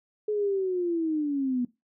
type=linear sweep; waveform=sine; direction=down; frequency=427.4 to 240.8 Hz; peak=-24 dBFS; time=0.28-1.65 s; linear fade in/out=5 ms; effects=noise-tail reverb RT60 0.2 s tail -18 dB re dry

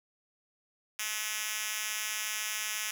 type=tone with high-pass filter; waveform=5% pulse; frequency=214.1 Hz; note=A3; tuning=47 cents flat; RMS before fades=-35 dBFS; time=0.99-2.91 s; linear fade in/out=2 ms; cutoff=2900 Hz; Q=0.65; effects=none

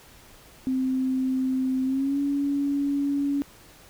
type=tone with pitch glide; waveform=sine; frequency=260.4 to 282.3 Hz; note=C4 to C#4; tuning=-8 to +32 cents; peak=-22 dBFS; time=0.67-3.42 s; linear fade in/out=0 ms; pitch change=+140 cents; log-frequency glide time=1.84-2.19 s; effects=pink hiss -51 dBFS RMS until 3.89 s

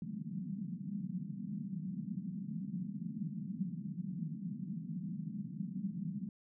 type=band-pass noise; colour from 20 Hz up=white; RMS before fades=-41 dBFS; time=0.02-6.29 s; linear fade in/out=2 ms; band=160 to 210 Hz; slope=48 dB/octave; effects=none

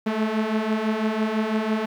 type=beating tone pair; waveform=sawtooth; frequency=213.7 / 219.7 Hz; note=G#3 / A3; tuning=+50 / -2 cents; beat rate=6 Hz; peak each=-23 / -19 dBFS; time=0.06-1.86 s; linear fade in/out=10 ms; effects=low-pass 3000 Hz 12 dB/octave + 9-bit

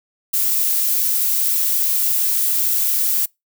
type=noise; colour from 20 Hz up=violet; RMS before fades=-18 dBFS; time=0.33-3.26 s; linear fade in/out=10 ms; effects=noise-tail reverb RT60 0.2 s tail -26 dB re dry

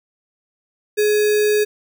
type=tone with sample-and-hold; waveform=sine; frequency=421 Hz; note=G#4; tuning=24 cents sharp; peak=-13 dBFS; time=0.97-1.65 s; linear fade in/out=20 ms; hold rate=2100 Hz; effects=none

